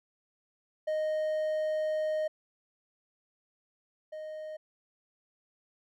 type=tone pair in turn; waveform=triangle; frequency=620 / 620 Hz; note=D#5 / D#5; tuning=-6 / -6 cents; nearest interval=unison; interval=0 cents; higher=neither; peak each=-26 / -36 dBFS; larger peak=first; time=0.87-2.28 / 4.12-4.57 s; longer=first; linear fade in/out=10 ms; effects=none